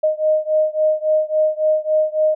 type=beating tone pair; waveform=sine; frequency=618 / 621.6 Hz; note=D#5 / D#5; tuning=-12 / -2 cents; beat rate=3.6 Hz; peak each=-17 / -18 dBFS; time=0.03-2.35 s; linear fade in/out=10 ms; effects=none